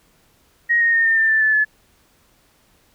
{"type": "tone with pitch steps", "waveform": "sine", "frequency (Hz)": [1882, 1858.2, 1834.8, 1811.6, 1788.7, 1766.1, 1743.8, 1721.8], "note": ["A#6", "A#6", "A#6", "A#6", "A6", "A6", "A6", "A6"], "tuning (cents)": [16, -6, -28, -50, 28, 6, -16, -38], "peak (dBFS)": -13, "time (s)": [0.69, 1.65], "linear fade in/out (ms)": 20, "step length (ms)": 120, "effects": ["pink hiss -58 dBFS RMS until 2.94 s"]}